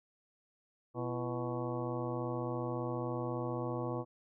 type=harmonic tone with a mistuned harmonic; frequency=123.47 Hz; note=B2; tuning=in tune; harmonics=1 / 2 / 3 / 4 / 5 / 6 / 7 / 8 / 9; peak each=-39 / -43 / -40 / -41 / -45 / -48 / -47 / -50 / -46 dBFS; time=0.94-4.05 s; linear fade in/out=50 ms; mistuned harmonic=3; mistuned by=-140 cents; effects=none